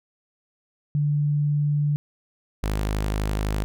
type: tone pair in turn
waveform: sine / sawtooth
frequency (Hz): 146.83 / 51.91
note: D3 / G#1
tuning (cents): 0 / 0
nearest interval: octave + tritone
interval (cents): 1800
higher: first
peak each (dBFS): -19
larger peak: neither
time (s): 0.95-1.96 / 2.63-3.64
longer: neither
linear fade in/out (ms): 0
effects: none